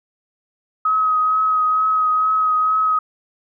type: tone with vibrato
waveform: sine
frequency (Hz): 1268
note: D#6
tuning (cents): +32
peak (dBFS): -14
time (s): 0.85-2.99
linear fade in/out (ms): 5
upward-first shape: triangle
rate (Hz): 2.2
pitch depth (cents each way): 21
effects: none